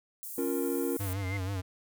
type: high-pass noise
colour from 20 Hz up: white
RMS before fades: -41 dBFS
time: 0.23-1.13 s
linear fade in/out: 0 ms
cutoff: 7900 Hz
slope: 24 dB/octave
type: chord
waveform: triangle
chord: Bb minor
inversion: first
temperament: equal with one note detuned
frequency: 277.2 / 351.3 / 466.2 Hz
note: Db4 / F4 / Bb4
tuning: 0 / +10 / 0 cents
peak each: -30 / -31 / -32 dBFS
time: 0.38-0.97 s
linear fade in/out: 2 ms
type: tone with exponential growth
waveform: sine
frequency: 2093 Hz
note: C7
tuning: in tune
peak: -34 dBFS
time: 0.91-1.37 s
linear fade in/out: 2 ms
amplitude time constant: 100 ms
type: tone with vibrato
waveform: square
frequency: 96 Hz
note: G2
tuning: 36 cents flat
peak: -32 dBFS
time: 0.99-1.62 s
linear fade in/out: 20 ms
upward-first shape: sine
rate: 6.2 Hz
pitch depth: 81 cents each way
effects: none